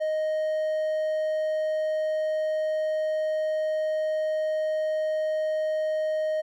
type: tone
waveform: triangle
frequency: 622.3 Hz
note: D#5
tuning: in tune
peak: -22 dBFS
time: 0-6.42 s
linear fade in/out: 20 ms
effects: none